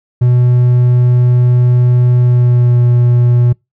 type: tone with pitch glide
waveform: triangle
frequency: 123.3 to 121.39 Hz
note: B2 to B2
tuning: -2 to -29 cents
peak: -4 dBFS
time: 0.21-3.53 s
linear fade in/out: 10 ms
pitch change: -27 cents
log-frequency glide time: 2.18-2.81 s
effects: noise-tail reverb RT60 0.2 s tail -26 dB re dry